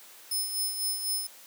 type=tone with tremolo; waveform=5% pulse; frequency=5200 Hz; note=E8; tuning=24 cents flat; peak=-21 dBFS; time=0.31-1.27 s; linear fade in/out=5 ms; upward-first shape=sine; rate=4 Hz; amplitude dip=55%; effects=white hiss -51 dBFS RMS until 1.46 s + high-pass 300 Hz 12 dB/octave